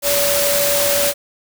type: tone in noise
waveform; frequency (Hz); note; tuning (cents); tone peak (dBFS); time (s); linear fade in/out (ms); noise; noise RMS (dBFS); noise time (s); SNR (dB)
sine; 572; D5; -46; -18; 0.02-1.14; 50; white; -18; 0.02-1.14; -3
effects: none